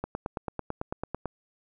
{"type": "click train", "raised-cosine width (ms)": 1, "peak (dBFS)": -17, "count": 12, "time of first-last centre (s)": [0.04, 1.257], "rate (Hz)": 9.04, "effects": []}